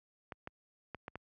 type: clicks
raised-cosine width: 0.5 ms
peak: -27 dBFS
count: 5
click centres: 0.322 / 0.474 / 0.947 / 1.081 / 1.156 s
effects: high-pass 60 Hz 12 dB/octave